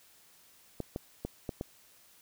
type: clicks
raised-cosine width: 2 ms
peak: -21 dBFS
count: 5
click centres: 0.803 / 0.961 / 1.25 / 1.492 / 1.611 s
effects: white hiss -61 dBFS RMS until 2.21 s